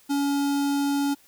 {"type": "tone with notch filter", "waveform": "square", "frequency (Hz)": 282.1, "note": "C#4", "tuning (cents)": 30, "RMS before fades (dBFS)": -24, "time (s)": [0.09, 1.15], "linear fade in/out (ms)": 20, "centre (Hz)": 2100, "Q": 1.5, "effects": ["white hiss -57 dBFS RMS until 1.27 s"]}